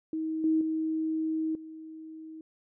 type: tone with level steps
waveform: sine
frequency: 317.4 Hz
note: D#4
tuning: 35 cents sharp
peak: -29 / -22 / -27 / -41 dBFS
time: 0.13-2.41 s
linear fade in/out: 2 ms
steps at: 0.44 / 0.61 / 1.55 s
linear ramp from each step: 2 ms
effects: none